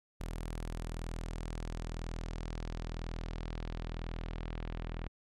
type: tone with low-pass filter sweep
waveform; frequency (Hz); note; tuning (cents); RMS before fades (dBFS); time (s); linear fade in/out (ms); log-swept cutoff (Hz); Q
sawtooth; 41; E1; -9; -40; 0.2-5.08; 10; 12000 to 2800; 1.2
effects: none